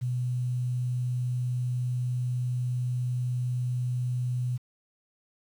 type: tone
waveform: sine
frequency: 124.1 Hz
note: B2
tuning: 9 cents sharp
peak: -26 dBFS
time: 0.01-4.58 s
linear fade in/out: 20 ms
effects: 9-bit